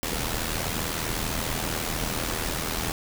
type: noise with amplitude modulation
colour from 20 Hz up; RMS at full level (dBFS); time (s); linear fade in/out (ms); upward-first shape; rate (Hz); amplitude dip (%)
pink; -26; 0.03-2.92; 0; sine; 80.3; 65
effects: none